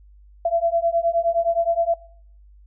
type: beating tone pair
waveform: sine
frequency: 670 / 679.6 Hz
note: E5 / F5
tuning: +28 / -47 cents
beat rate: 9.6 Hz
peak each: -21 dBFS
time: 0.45-1.94 s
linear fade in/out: 5 ms
effects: noise-tail reverb RT60 0.6 s tail -20 dB re dry + added 50 Hz sine -46 dBFS peak until 2.66 s